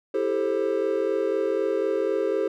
triangle chord, A minor seventh, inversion second, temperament just, 330 / 396 / 440 / 528 Hz, E4 / G4 / A4 / C5, +2 / +18 / 0 / +16 cents, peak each -29 / -24 / -25 / -26 dBFS, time 0.14-2.48 s, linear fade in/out 5 ms, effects none

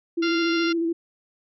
sine tone with vibrato, 333.3 Hz, E4, 19 cents sharp, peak -21 dBFS, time 0.17-0.93 s, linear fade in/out 10 ms, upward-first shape square, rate 14 Hz, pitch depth 24 cents each way
harmonic tone, 695 Hz, F5, 9 cents flat, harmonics 2 / 3 / 4 / 5 / 6 / 7 / 8, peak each -28 / -33 / -31 / -36 / -35 / -39 / -37 dBFS, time 0.22-0.73 s, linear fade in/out 10 ms
effects none

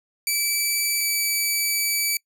10% pulse tone pair in turn, 2312 / 2301 Hz, D7 / D7, -28 / -36 cents, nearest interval unison, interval 8 cents, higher first, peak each -12 dBFS, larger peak neither, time 0.27-1.01 / 1.01-2.17 s, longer second, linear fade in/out 2 ms, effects noise-tail reverb RT60 0.1 s tail -24 dB re dry

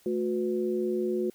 sine tone cluster, 218.5 / 363.3 / 497.6 Hz, A3 / F#4 / B4, -12 / -32 / +13 cents, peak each -32 / -27 / -36 dBFS, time 0.06-1.3 s, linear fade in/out 2 ms, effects white hiss -61 dBFS RMS until 1.34 s

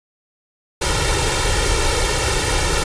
pink noise with comb filter, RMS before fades -18 dBFS, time 0.81-2.84 s, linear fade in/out 10 ms, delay 2.2 ms, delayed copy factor +0.9, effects resampled to 22050 Hz

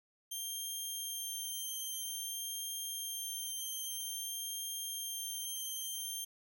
10% pulse tone with vibrato, 3169 Hz, G7, 18 cents sharp, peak -31 dBFS, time 0.31-6.25 s, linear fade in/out 10 ms, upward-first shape sine, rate 0.51 Hz, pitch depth 13 cents each way, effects none

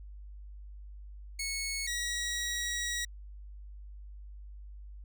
15% pulse tone pair in turn, 2200 / 1912.6 Hz, C#7 / A#6, -14 / +44 cents, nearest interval major second, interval 242 cents, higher first, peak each -27 / -26 dBFS, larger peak second, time 1.39-1.87 / 1.87-3.05 s, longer second, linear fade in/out 5 ms, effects added 50 Hz sine -44 dBFS peak until 5.04 s

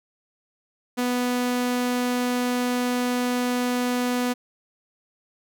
sawtooth tone, 246.9 Hz, B3, in tune, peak -18 dBFS, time 0.97-4.34 s, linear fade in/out 20 ms, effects none

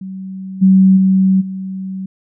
sine tone with level steps, 190 Hz, F#3, 46 cents sharp, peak -24 / -5 / -8 / -21 dBFS, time 0.01-2.06 s, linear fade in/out 5 ms, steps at 0.61 / 0.96 / 1.4 s, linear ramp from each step 20 ms, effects none

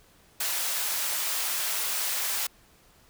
white high-pass noise, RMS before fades -29 dBFS, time 0.4-2.47 s, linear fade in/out 5 ms, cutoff 640 Hz, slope 12 dB/octave, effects pink hiss -59 dBFS RMS until 3.09 s

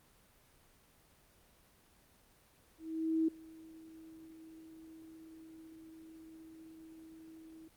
sine tone with ADSR envelope, 321.6 Hz, E4, 43 cents flat, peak -27 dBFS, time 2.78-7.68 s, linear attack 500 ms, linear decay 6 ms, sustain -24 dB, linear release 3 ms, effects pink hiss -66 dBFS RMS until 7.76 s + Opus 24 kbps

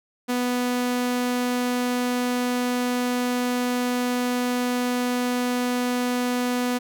sawtooth tone, 246.9 Hz, B3, in tune, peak -18 dBFS, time 0.28-6.79 s, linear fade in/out 20 ms, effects none

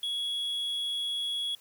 triangle tone, 3348 Hz, G#7, 13 cents sharp, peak -28 dBFS, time 0.03-1.55 s, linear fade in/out 2 ms, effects white hiss -59 dBFS RMS until 1.6 s

